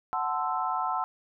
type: chord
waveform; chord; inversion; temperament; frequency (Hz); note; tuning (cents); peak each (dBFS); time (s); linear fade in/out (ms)
sine; F# half-diminished seventh; none; equal with one note detuned; 740 / 880 / 1037.5 / 1318.5; F#5 / A5 / C6 / E6; 0 / 0 / -15 / 0; -32; 0.13-1.04; 0
effects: none